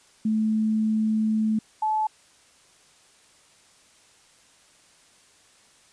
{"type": "tone pair in turn", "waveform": "sine", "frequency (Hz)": [217.7, 864.8], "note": ["A3", "A5"], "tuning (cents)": [-18, -30], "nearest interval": "2 octaves", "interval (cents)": 2388, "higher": "second", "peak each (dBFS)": [-20, -21], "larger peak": "first", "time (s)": [[0.25, 1.59], [1.82, 2.07]], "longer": "first", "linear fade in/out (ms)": 5, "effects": ["white hiss -57 dBFS RMS until 5.92 s", "resampled to 22050 Hz"]}